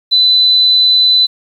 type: tone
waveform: sine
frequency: 4005 Hz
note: B7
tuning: 23 cents sharp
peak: -6 dBFS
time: 0.11-1.27 s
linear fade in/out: 20 ms
effects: 7-bit